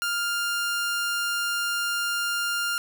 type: tone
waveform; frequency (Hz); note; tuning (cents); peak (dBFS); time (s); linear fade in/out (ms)
sawtooth; 1400; F6; +4; -21; 0.02-2.78; 0
effects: none